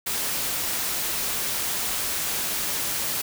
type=noise; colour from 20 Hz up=white; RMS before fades=-27 dBFS; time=0.06-3.22 s; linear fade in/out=10 ms; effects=none